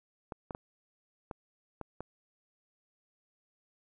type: clicks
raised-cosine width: 1 ms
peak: -25 dBFS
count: 6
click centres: 0.322 / 0.508 / 0.549 / 1.312 / 1.813 / 2.006 s
effects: none